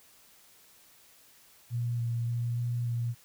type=tone with pitch steps; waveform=sine; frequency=119.4 / 117.4 / 118.9 / 120.2 / 118.5 Hz; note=A#2 / A#2 / A#2 / B2 / A#2; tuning=+42 / +13 / +35 / -46 / +29 cents; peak=-28 dBFS; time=1.7-3.15 s; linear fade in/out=50 ms; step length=290 ms; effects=white hiss -59 dBFS RMS until 3.24 s